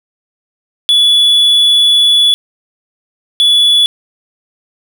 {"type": "tone bursts at uneven times", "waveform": "triangle", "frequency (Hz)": 3424, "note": "A7", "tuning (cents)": -48, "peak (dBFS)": -4, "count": 2, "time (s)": [[0.89, 2.34], [3.4, 3.86]], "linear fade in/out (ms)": 0, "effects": ["7-bit"]}